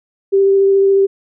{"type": "tone with vibrato", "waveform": "sine", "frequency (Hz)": 392, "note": "G4", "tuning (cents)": 0, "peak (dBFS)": -8, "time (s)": [0.32, 1.07], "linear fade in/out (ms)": 20, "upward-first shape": "triangle", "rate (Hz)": 14, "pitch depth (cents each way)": 12, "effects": []}